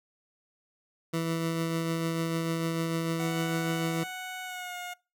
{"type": "tone with tremolo", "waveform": "20% pulse", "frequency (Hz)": 164.6, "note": "E3", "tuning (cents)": -2, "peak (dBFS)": -22, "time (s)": [1.13, 4.04], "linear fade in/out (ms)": 10, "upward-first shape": "triangle", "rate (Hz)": 6.7, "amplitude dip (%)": 30}
{"type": "tone with pitch glide", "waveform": "15% pulse", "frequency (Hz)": [740, 716], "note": ["F#5", "F5"], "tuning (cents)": [0, 43], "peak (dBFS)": -30, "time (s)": [3.19, 4.94], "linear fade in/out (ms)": 10, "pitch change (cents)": -57, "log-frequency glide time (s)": [4.44, 4.75]}
{"effects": ["noise-tail reverb RT60 0.3 s tail -24 dB re dry"]}